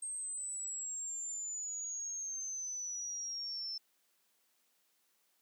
sine exponential sweep, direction down, 8440 to 5300 Hz, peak -38 dBFS, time 0.02-3.78 s, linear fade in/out 5 ms, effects white hiss -75 dBFS RMS until 5.41 s + high-pass 200 Hz 12 dB/octave

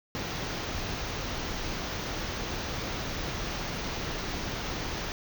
pink band-stop noise, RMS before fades -34 dBFS, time 0.15-5.12 s, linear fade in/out 0 ms, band 6600 to 16000 Hz, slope 96 dB/octave, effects none

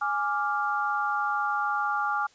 sine chord, D diminished, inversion second, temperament equal, 830.6 / 1174.7 / 1396.9 Hz, Ab5 / D6 / F6, 0 / 0 / 0 cents, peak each -29 dBFS, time 0.01-2.27 s, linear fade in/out 10 ms, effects white hiss -59 dBFS RMS until 2.34 s + resampled to 16000 Hz

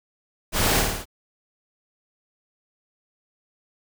pink noise with echo, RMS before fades -22 dBFS, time 0.52-0.84 s, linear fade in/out 50 ms, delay 54 ms, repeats 4, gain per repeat -3 dB, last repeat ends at 1.056 s, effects none

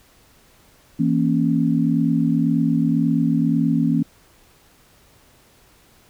sine chord, A# diminished, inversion second, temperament equal with one note detuned, 164.81 / 233.1 / 275 Hz, E3 / A#3 / C#4, 0 / 0 / -14 cents, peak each -20 dBFS, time 0.99-4.03 s, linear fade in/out 10 ms, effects pink hiss -54 dBFS RMS until 6.09 s

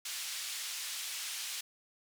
pink band-pass noise, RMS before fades -40 dBFS, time 0.05-1.61 s, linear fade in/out 5 ms, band 2800 to 11000 Hz, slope 12 dB/octave, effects none

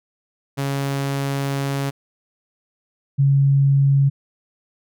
sawtooth / sine tone pair in turn, 138.59 / 138.59 Hz, C#3 / C#3, 0 / 0 cents, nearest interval unison, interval 0 cents, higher neither, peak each -17 / -12 dBFS, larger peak second, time 0.57-1.91 / 3.18-4.1 s, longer first, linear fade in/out 20 ms, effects none

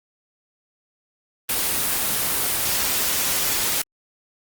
white noise, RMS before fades -22 dBFS, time 1.49-3.82 s, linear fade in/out 5 ms, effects Opus 24 kbps

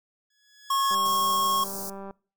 15% pulse tone with exponential growth, 1687 Hz, G#6, 27 cents sharp, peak -24 dBFS, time 0.3-0.95 s, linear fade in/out 5 ms, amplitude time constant 140 ms
square tone, 1090 Hz, C#6, 29 cents flat, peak -23 dBFS, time 0.7-1.64 s, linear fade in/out 5 ms
click train, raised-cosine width 1 ms, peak -27 dBFS, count 236, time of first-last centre 0.91-2.109 s, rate 196 Hz
white band-stop noise, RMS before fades -36 dBFS, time 1.05-1.9 s, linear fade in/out 5 ms, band 1200 to 4800 Hz, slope 48 dB/octave
effects noise-tail reverb RT60 0.4 s tail -24 dB re dry

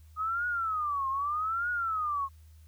sine tone with vibrato, 1244.5 Hz, D#6, in tune, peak -28 dBFS, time 0.16-2.29 s, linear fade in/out 50 ms, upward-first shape triangle, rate 0.81 Hz, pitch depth 280 cents each way, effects added 78 Hz sine -51 dBFS peak until 2.67 s + white hiss -68 dBFS RMS until 2.67 s

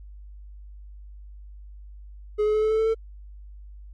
triangle tone with pitch steps, 421.8 / 426 / 430.2 / 434.4 / 438.7 / 443 / 447.4 Hz, G#4 / G#4 / A4 / A4 / A4 / A4 / A4, +27 / +44 / -39 / -22 / -5 / +12 / +29 cents, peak -17 dBFS, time 2.38-2.947 s, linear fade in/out 20 ms, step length 81 ms, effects added 50 Hz sine -40 dBFS peak until 3.93 s + MP3 48 kbps

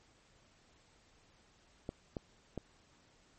clicks, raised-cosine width 2 ms, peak -25 dBFS, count 3, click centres 1.891 / 2.168 / 2.577 s, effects pink hiss -67 dBFS RMS until 3.38 s + MP3 32 kbps

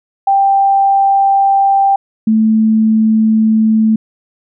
sine tone pair in turn, 787 / 219.6 Hz, G5 / A3, +7 / -3 cents, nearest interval octave + minor seventh, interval 2210 cents, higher first, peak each -7 dBFS, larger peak neither, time 0.27-1.96 / 2.27-3.96 s, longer neither, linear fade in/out 5 ms, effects none

